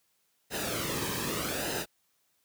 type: noise with flanger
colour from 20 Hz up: pink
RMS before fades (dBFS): -33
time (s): 0.5-1.86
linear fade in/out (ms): 50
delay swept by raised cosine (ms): 0.88 to 1.44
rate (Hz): 0.82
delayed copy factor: -0.65
effects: white hiss -73 dBFS RMS until 2.44 s + high-pass 60 Hz 12 dB/octave